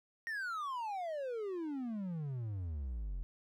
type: exponential sweep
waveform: triangle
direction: down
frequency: 1878 to 41.2 Hz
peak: -35 dBFS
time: 0.27-3.23 s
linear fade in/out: 0 ms
effects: none